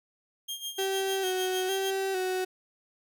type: tone with tremolo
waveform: sawtooth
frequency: 3217 Hz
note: G7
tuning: 44 cents sharp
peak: -29 dBFS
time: 0.48-1.91 s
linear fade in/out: 10 ms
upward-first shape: sine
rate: 6.6 Hz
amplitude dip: 75%
type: tone with vibrato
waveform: 35% pulse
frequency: 378.6 Hz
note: F#4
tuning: 40 cents sharp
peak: -26 dBFS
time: 0.78-2.45 s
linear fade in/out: 10 ms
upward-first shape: square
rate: 1.1 Hz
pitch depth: 34 cents each way
effects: none